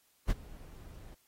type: noise with ADSR envelope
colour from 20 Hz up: brown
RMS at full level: -27 dBFS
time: 0.27-1.15 s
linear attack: 35 ms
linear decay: 29 ms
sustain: -22 dB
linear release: 15 ms
effects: white hiss -70 dBFS RMS until 1.27 s + AAC 48 kbps